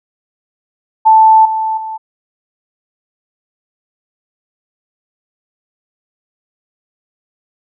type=tone with level steps; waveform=sine; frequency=880 Hz; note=A5; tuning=in tune; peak=-3 / -13 / -20 dBFS; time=1.05-1.98 s; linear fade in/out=20 ms; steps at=1.45 / 1.77 s; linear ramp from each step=5 ms; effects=none